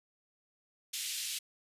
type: band-pass noise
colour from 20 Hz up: pink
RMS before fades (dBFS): -38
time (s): 0.93-1.39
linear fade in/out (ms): 10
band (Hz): 2700 to 13000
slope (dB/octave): 24
effects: resampled to 32000 Hz